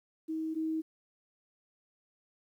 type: tone pair in turn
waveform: sine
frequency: 318.2 / 318.2 Hz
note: D#4 / D#4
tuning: +39 / +39 cents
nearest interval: unison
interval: 0 cents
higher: neither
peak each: -32 / -30 dBFS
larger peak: second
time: 0.28-0.55 / 0.55-0.82 s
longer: neither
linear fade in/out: 20 ms
effects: 11-bit